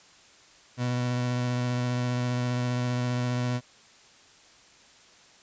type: tone with vibrato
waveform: 30% pulse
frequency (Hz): 123.47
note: B2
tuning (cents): 0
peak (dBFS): -23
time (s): 0.77-3.61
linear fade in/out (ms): 50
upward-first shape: sine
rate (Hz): 15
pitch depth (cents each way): 13
effects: white hiss -55 dBFS RMS until 5.42 s + resampled to 16000 Hz